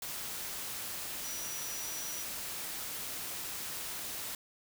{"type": "tone in noise", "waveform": "sine", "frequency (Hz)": 5850, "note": "F#8", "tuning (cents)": -21, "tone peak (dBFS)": -42, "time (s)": [1.24, 2.23], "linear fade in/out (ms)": 2, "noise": "white", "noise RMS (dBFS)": -40, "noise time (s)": [0.02, 4.35], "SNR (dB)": -5, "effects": []}